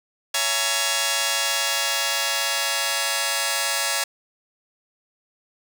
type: chord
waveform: 5% pulse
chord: A# half-diminished seventh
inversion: first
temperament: just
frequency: 559.4 / 671.3 / 839.1 / 932.3 Hz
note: C#5 / E5 / G#5 / A#5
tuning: +16 / +31 / +18 / 0 cents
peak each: -16 dBFS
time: 0.34-4.04 s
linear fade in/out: 5 ms
effects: none